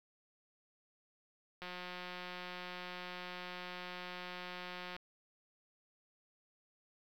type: click train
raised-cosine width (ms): 0.3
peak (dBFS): -29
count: 603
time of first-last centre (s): 1.62-4.964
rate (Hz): 180
effects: 10-bit